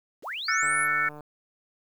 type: linear sweep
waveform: sine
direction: up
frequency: 144 to 11740 Hz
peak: -31 dBFS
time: 0.22-0.88 s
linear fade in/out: 50 ms
type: chord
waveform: sine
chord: F# minor seventh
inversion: third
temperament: just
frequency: 1332 / 1480 / 1776 / 2220 Hz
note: E6 / F#6 / A6 / C#7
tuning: +18 / 0 / +16 / +2 cents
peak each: -28 dBFS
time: 0.48-1.09 s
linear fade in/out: 5 ms
type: click train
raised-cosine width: 1 ms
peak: -30 dBFS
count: 87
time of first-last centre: 0.63-1.207 s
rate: 149 Hz
effects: 9-bit